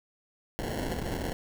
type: noise with sample-and-hold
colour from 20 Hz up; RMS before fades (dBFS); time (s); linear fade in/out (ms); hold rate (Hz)
pink; -33; 0.59-1.33; 0; 1225
effects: none